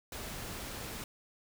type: noise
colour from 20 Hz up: pink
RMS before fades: -42 dBFS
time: 0.12-1.04 s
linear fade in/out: 2 ms
effects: none